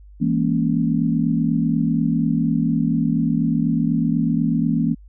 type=chord; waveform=sine; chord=A# half-diminished seventh; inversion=second; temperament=equal with one note detuned; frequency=164.81 / 205.1 / 233.1 / 277.2 Hz; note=E3 / G#3 / A#3 / C#4; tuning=0 / -21 / 0 / 0 cents; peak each=-21 / -26 / -20 / -23 dBFS; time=0.2-4.95 s; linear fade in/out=20 ms; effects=added 50 Hz sine -41 dBFS peak until 5.08 s